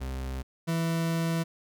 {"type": "tone pair in turn", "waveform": "40% pulse", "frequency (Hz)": [65.41, 165.2], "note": ["C2", "E3"], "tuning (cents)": [0, 4], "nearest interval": "octave + major third", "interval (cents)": 1604, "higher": "second", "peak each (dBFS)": [-31, -25], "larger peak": "second", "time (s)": [[0, 0.43], [0.67, 1.44]], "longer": "second", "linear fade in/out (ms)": 20, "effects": []}